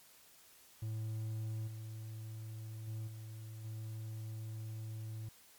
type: tone with level steps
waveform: triangle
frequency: 110 Hz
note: A2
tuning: in tune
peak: -35 / -41 / -37 / -43 / -39 dBFS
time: 0.82-5.29 s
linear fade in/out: 5 ms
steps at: 1.67 / 2.87 / 3.07 / 3.64 s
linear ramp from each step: 10 ms
effects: white hiss -62 dBFS RMS until 5.58 s + MP3 96 kbps